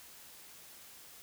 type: silence
effects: white hiss -54 dBFS RMS until 1.22 s